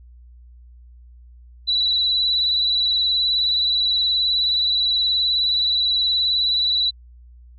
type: tone with vibrato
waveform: sine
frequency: 3951 Hz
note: B7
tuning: in tune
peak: -16 dBFS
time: 1.67-6.91 s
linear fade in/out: 20 ms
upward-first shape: sine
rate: 19 Hz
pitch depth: 30 cents each way
effects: added 60 Hz sine -42 dBFS peak until 7.58 s + MP3 96 kbps